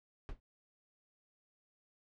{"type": "noise with exponential decay", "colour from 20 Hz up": "brown", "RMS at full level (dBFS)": -34, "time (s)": [0.29, 0.4], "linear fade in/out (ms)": 0, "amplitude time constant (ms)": 23, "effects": ["low-pass 4000 Hz 12 dB/octave"]}